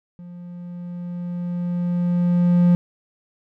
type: tone with level ramp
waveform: triangle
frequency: 175.6 Hz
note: F3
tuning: 10 cents sharp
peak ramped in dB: -34 to -9 dBFS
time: 0.19-2.75 s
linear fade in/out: 0 ms
effects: none